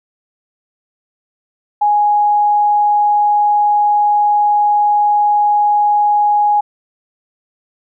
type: tone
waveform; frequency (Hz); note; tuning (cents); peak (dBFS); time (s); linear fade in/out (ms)
sine; 830.6; G#5; 0; -9; 1.81-6.61; 10
effects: none